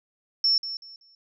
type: tone with echo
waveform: sine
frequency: 5400 Hz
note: E8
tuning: 41 cents sharp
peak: -18 dBFS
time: 0.44-0.58 s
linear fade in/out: 2 ms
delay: 190 ms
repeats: 3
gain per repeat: -12 dB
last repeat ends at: 1.15 s
effects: none